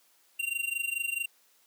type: tone with amplitude modulation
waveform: square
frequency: 2765 Hz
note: F7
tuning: 18 cents flat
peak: -27 dBFS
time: 0.39-1.26 s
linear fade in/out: 10 ms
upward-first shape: sine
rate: 24.6 Hz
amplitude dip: 85%
effects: white hiss -65 dBFS RMS until 1.66 s + high-pass 300 Hz 12 dB/octave